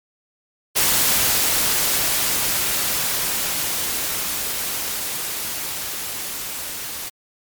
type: noise with level ramp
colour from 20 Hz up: white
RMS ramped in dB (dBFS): -17 to -30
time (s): 0.75-7.1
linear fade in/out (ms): 20
effects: MP3 96 kbps